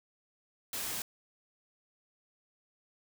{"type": "noise", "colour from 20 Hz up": "white", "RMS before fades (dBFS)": -37, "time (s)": [0.73, 1.02], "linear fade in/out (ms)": 2, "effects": []}